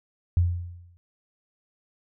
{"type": "tone with exponential decay", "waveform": "sine", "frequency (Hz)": 87.31, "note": "F2", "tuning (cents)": 0, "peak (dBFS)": -15, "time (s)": [0.37, 0.97], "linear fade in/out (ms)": 0, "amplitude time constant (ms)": 130, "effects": []}